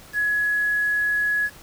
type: tone with quantisation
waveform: sine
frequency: 1683 Hz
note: G#6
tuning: 23 cents sharp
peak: -19 dBFS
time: 0.13-1.5 s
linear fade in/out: 50 ms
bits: 7
effects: pink hiss -46 dBFS RMS until 1.62 s